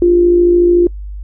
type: tone with amplitude modulation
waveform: sine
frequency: 349.2 Hz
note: F4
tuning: in tune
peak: -4 dBFS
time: 0.02-0.87 s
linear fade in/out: 2 ms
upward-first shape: sine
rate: 53.7 Hz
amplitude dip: 40%
effects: noise-tail reverb RT60 0.1 s tail -25 dB re dry + added 50 Hz sine -23 dBFS peak until 1.23 s